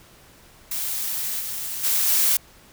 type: noise with level steps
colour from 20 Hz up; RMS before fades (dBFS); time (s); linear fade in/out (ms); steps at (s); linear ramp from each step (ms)
blue; -27 / -30 / -21 / -19; 0.71-2.37; 5; 1.39 / 1.83 / 2.07; 20
effects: pink hiss -51 dBFS RMS until 2.72 s